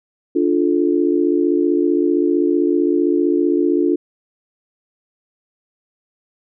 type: chord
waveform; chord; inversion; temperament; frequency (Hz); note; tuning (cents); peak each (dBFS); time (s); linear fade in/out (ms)
sine; D minor; none; equal with one note detuned; 293.7 / 349.2 / 434.9; D4 / F4 / A4; 0 / 0 / -20; -17 / -16 / -22; 0.35-3.96; 10
effects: none